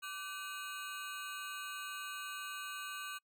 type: ring-modulated tone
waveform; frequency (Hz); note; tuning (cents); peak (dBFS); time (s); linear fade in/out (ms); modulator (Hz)
25% pulse; 1346; E6; +36; -35; 0.02-3.19; 20; 176
effects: noise-tail reverb RT60 0.1 s tail -26 dB re dry